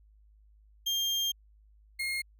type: tone pair in turn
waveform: 35% pulse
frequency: 3200 / 2142 Hz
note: G7 / C7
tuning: +35 / +40 cents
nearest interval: perfect fifth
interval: 695 cents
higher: first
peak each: -26 / -29 dBFS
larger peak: first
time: 0.86-1.32 / 1.99-2.22 s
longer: first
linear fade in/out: 10 ms
effects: added 52 Hz sine -57 dBFS peak until 2.39 s